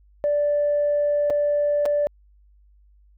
sine tone with dropouts, 585 Hz, D5, 7 cents flat, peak -17 dBFS, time 0.24-2.07 s, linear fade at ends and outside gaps 0 ms, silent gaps 1.3-1.305 / 1.855-1.86 s, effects tanh soft clip ceiling -14 dBFS + added 50 Hz sine -52 dBFS peak until 3.17 s

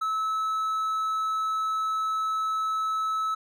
triangle tone, 1300 Hz, E6, 24 cents flat, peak -23 dBFS, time 0.01-3.35 s, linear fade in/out 10 ms, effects none

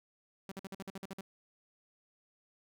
sawtooth tone bursts, 193.3 Hz, G3, 24 cents flat, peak -37 dBFS, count 10, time 0.49-1.21 s, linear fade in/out 2 ms, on 27 ms, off 50 ms, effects none

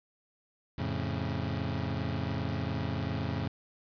25% pulse chord, F augmented, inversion none, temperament equal with one note detuned, 87.31 / 110 / 137.48 Hz, F2 / A2 / C#3, 0 / 0 / -14 cents, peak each -32 dBFS, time 0.78-3.48 s, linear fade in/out 5 ms, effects resampled to 11025 Hz + 9-bit

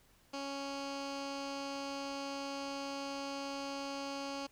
15% pulse tone with low-pass filter, 277.2 Hz, C#4, in tune, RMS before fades -41 dBFS, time 0.33-4.47 s, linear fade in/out 10 ms, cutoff 5300 Hz, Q 2.3, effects pink hiss -67 dBFS RMS until 4.51 s

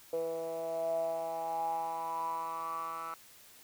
10% pulse tone with band-pass filter sweep, 164.3 Hz, E3, 5 cents flat, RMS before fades -36 dBFS, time 0.13-3.14 s, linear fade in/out 2 ms, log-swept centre 510 to 1300 Hz, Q 9.7, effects white hiss -57 dBFS RMS until 3.63 s

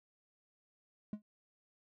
triangle tone with exponential decay, 210 Hz, G#3, 19 cents sharp, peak -32 dBFS, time 1.13-1.22 s, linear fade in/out 2 ms, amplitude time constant 19 ms, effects none

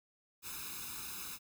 white noise with comb filter, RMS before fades -44 dBFS, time 0.42-1.39 s, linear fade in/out 50 ms, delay 0.78 ms, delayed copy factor +0.95, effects none

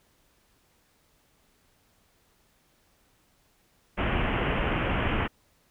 pink low-pass noise, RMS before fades -27 dBFS, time 3.97-5.28 s, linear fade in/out 20 ms, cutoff 3100 Hz, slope 96 dB/octave, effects pink hiss -66 dBFS RMS until 5.7 s

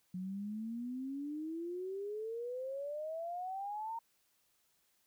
sine exponential sweep, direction up, 180 to 927 Hz, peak -38 dBFS, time 0.14-3.99 s, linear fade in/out 5 ms, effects white hiss -75 dBFS RMS until 5.06 s

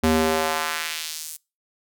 square tone with high-pass filter sweep, 79.2 Hz, D#2, 31 cents sharp, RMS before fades -24 dBFS, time 0.03-1.37 s, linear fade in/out 10 ms, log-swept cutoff 170 to 9400 Hz, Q 1.1, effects noise-tail reverb RT60 0.3 s tail -25 dB re dry

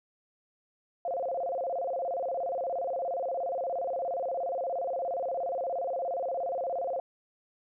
sine tone with vibrato, 607 Hz, D#5, 43 cents flat, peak -29 dBFS, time 1.05-7 s, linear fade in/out 2 ms, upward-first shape square, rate 17 Hz, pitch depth 230 cents each way, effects none

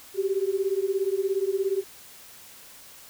sine beating tone pair, 379.8 / 396.8 Hz, F#4 / G4, +45 / +21 cents, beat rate 17 Hz, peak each -26 dBFS, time 0.14-1.84 s, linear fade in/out 50 ms, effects white hiss -48 dBFS RMS until 3.09 s

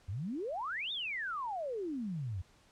sine exponential two-way sweep, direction up then down, 84 to 3729 to 84 Hz, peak -35 dBFS, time 0.08-2.42 s, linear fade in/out 10 ms, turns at 0.92 s, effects pink hiss -65 dBFS RMS until 2.71 s + low-pass 8000 Hz 12 dB/octave

